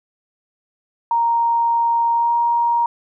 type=tone with pitch glide; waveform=sine; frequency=932.3 to 941 Hz; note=A#5 to A#5; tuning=0 to +16 cents; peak=-14 dBFS; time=1.11-2.86 s; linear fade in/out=2 ms; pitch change=+16 cents; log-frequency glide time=2.13-2.34 s; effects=none